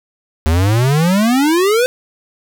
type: exponential sweep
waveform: square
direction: up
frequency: 76 to 516 Hz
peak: -11 dBFS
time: 0.46-1.86 s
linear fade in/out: 0 ms
effects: none